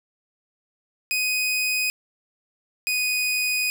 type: tone pair in turn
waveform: sawtooth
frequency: 2500 / 2488 Hz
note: D#7 / D#7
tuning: +8 / -1 cents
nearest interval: unison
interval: 9 cents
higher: first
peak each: -18 dBFS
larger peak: neither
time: 1.11-1.9 / 2.87-3.7 s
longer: second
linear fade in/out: 0 ms
effects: none